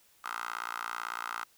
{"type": "tone with high-pass filter", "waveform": "10% pulse", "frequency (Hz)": 58, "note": "A#1", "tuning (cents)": -8, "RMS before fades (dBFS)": -38, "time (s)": [0.24, 1.44], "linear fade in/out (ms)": 5, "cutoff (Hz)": 1200, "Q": 10, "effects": ["white hiss -64 dBFS RMS until 1.57 s"]}